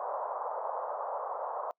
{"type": "band-pass noise", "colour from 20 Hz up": "white", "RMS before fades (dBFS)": -36, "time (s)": [0, 1.71], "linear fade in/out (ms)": 0, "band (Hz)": [510, 1100], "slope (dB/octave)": 48, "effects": ["noise-tail reverb RT60 0.1 s tail -25 dB re dry"]}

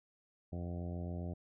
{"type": "harmonic tone with a mistuned harmonic", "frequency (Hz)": 87.31, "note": "F2", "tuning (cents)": 0, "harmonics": [1, 2, 3, 4, 5, 6, 7, 8, 9], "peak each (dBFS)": [-40, -43, -49, -51, -55, -56, -52, -58, -60], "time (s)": [0.52, 1.34], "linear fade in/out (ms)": 10, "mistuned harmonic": 9, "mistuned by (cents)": -47, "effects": []}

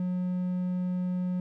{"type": "tone", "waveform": "triangle", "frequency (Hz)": 181.1, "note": "F#3", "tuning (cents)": -37, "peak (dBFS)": -25, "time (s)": [0, 1.4], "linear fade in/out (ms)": 2, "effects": []}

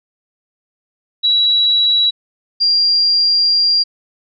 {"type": "tone pair in turn", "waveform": "sine", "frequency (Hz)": [3905, 4772], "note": ["B7", "D8"], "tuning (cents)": [-20, 27], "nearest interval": "minor third", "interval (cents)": 347, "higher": "second", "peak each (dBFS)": -10, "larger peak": "neither", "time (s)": [[1.23, 2.11], [2.6, 3.84]], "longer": "second", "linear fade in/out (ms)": 20, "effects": []}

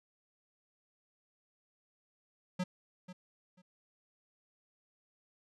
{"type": "tone with echo", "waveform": "square", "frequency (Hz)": 182.1, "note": "F#3", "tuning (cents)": -27, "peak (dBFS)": -32, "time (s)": [2.59, 2.64], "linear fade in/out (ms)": 10, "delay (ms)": 490, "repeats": 2, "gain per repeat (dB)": -14, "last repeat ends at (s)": 3.62, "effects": ["low-pass 7000 Hz 12 dB/octave"]}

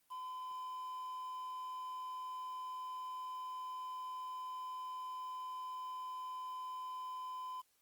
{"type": "tone with quantisation", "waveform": "triangle", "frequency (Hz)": 1017, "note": "C6", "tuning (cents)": -50, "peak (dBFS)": -40, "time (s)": [0.1, 7.62], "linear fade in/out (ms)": 20, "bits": 10, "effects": ["white hiss -75 dBFS RMS until 7.81 s", "Opus 24 kbps"]}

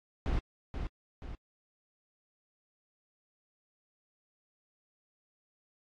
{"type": "noise with echo", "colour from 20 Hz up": "brown", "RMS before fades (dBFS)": -30, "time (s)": [0.26, 0.39], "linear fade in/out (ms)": 0, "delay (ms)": 480, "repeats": 2, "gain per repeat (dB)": -6, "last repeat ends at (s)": 1.35, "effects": ["low-pass 4000 Hz 12 dB/octave", "AAC 48 kbps"]}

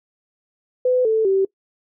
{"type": "tone with pitch steps", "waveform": "sine", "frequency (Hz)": [504, 441.3, 386.4], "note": ["B4", "A4", "G4"], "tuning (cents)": [35, 5, -25], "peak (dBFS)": -14, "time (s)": [0.85, 1.45], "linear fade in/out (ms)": 5, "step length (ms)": 200, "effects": ["noise-tail reverb RT60 0.1 s tail -22 dB re dry"]}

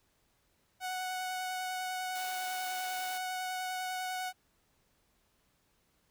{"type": "tone with vibrato", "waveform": "sawtooth", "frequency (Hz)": 740, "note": "F#5", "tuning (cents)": 0, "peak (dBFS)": -31, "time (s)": [0.8, 4.33], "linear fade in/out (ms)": 50, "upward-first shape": "sine", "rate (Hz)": 10, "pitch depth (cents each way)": 10}
{"type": "high-pass noise", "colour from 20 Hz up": "white", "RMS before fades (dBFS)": -46, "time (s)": [2.15, 3.18], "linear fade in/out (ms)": 5, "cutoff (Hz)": 270, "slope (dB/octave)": 48}
{"effects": ["pink hiss -73 dBFS RMS until 6.1 s"]}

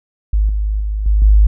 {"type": "tone with level steps", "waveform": "sine", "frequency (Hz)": 51.91, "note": "G#1", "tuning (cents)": 0, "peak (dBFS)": [-10, -14, -16, -9, -5], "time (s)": [0.33, 1.47], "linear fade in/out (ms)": 5, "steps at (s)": [0.49, 0.8, 1.06, 1.22], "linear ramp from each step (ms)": 2, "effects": []}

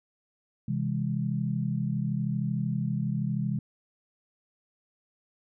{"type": "chord", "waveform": "sine", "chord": "C augmented", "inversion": "none", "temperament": "just", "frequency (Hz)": [130.81, 163.52, 204.4], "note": ["C3", "E3", "G#3"], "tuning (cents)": [0, -14, -27], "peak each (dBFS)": [-30, -31, -31], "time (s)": [0.68, 3.59], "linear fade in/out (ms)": 5, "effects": []}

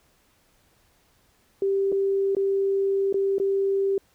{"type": "tone with dropouts", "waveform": "sine", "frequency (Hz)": 392, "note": "G4", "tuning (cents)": 0, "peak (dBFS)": -20, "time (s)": [1.62, 3.98], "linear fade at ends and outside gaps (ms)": 2, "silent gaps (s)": [[1.919, 1.924], [2.35, 2.367], [3.127, 3.142], [3.383, 3.399]], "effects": ["pink hiss -63 dBFS RMS until 4.14 s"]}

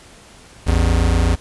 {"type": "tone pair together", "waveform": "square", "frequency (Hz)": [55.94, 83.7], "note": ["A1", "E2"], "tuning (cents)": [29, 27], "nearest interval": "perfect fifth", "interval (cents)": 698, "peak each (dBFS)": [-16, -17], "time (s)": [0.66, 1.36], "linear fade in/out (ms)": 20, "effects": ["pink hiss -44 dBFS RMS until 1.4 s", "resampled to 24000 Hz"]}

